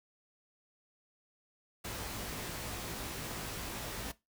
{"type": "noise with comb filter", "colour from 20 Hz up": "pink", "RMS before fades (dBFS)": -41, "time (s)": [1.84, 4.12], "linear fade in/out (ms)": 10, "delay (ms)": 18, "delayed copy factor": 0.65, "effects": ["noise-tail reverb RT60 0.2 s tail -18 dB re dry"]}